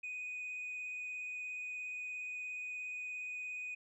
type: tone with vibrato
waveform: sine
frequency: 2489 Hz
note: D#7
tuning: in tune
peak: -38 dBFS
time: 0.03-3.75 s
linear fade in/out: 10 ms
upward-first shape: triangle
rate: 17 Hz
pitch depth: 16 cents each way
effects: tanh soft clip ceiling -38 dBFS